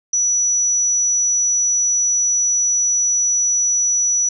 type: tone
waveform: sine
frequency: 5900 Hz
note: F#8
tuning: 6 cents flat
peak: -14 dBFS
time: 0.13-4.29 s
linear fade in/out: 5 ms
effects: none